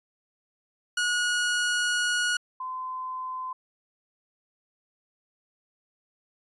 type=tone pair in turn; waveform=sawtooth / sine; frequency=1452 / 1026.7 Hz; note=F#6 / C6; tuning=-33 / -33 cents; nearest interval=tritone; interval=600 cents; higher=first; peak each=-20 / -31 dBFS; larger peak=first; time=0.97-2.37 / 2.6-3.53 s; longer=first; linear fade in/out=5 ms; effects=resampled to 24000 Hz